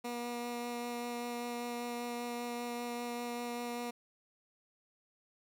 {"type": "tone with vibrato", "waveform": "15% pulse", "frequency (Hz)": 240, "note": "B3", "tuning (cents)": -49, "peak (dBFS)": -31, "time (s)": [0.04, 3.91], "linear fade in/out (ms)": 10, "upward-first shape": "sine", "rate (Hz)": 5.1, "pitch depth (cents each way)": 9, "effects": ["12-bit"]}